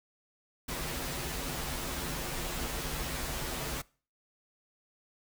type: noise with comb filter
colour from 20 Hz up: pink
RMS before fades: -36 dBFS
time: 0.68-3.82 s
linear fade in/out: 10 ms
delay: 9.9 ms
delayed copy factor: -0.8
effects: noise-tail reverb RT60 0.4 s tail -23 dB re dry